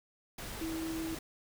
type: tone in noise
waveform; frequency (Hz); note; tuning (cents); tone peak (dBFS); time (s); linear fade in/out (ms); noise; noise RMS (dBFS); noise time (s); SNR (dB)
sine; 323.8; E4; -31; -35; 0.61-1.15; 5; pink; -43; 0.38-1.19; +5
effects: none